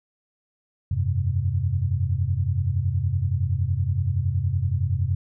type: chord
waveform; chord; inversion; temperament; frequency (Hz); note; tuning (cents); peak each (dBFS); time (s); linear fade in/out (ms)
sine; F suspended second; none; equal; 87.31 / 98 / 130.81; F2 / G2 / C3; 0 / 0 / 0; -25 / -24 / -26; 0.91-5.15; 5
effects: none